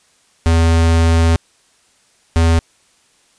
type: tone bursts at uneven times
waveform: square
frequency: 82.6 Hz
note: E2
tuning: 4 cents sharp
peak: -10 dBFS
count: 2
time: 0.46-1.36 / 2.36-2.59 s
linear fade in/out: 0 ms
effects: white hiss -55 dBFS RMS until 3.38 s + resampled to 22050 Hz